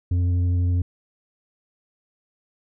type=tone with tanh clipping; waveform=triangle; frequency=88.8 Hz; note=F2; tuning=29 cents sharp; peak=-19 dBFS; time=0.11-0.82 s; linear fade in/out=5 ms; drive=10 dB; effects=none